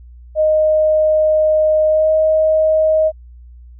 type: tone with pitch glide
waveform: sine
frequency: 620 to 627.6 Hz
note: D#5 to D#5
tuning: -6 to +15 cents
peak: -10 dBFS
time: 0.35-3.12 s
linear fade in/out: 50 ms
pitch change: +21 cents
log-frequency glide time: 1.88-2.11 s
effects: added 60 Hz sine -36 dBFS peak until 3.79 s